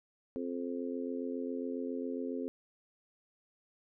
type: harmonic tone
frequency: 87.31 Hz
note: F2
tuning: in tune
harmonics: 3 / 4 / 5 / 6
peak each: -37 / -43 / -40 / -45 dBFS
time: 0.36-2.48 s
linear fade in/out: 0 ms
effects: none